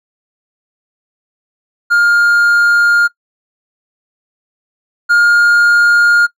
triangle tone pair in turn, 1411 / 1416.6 Hz, F6 / F6, +17 / +24 cents, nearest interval unison, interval 7 cents, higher second, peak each -5 / -4 dBFS, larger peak second, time 1.9-3.08 / 5.09-6.27 s, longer neither, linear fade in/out 20 ms, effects noise-tail reverb RT60 0.1 s tail -21 dB re dry

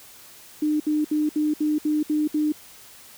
sine tone bursts, 302.9 Hz, D#4, 46 cents flat, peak -19 dBFS, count 8, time 0.62-2.522 s, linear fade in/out 5 ms, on 180 ms, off 66 ms, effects white hiss -47 dBFS RMS until 3.17 s

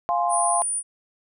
sine chord, F minor, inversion none, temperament equal, 698.5 / 830.6 / 1046.5 Hz, F5 / Ab5 / C6, 0 / 0 / 0 cents, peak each -22 / -26 / -25 dBFS, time 0.09-0.62 s, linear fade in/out 0 ms
sine tone, 9397 Hz, D9, in tune, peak -23 dBFS, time 0.29-0.83 s, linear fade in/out 50 ms
effects none

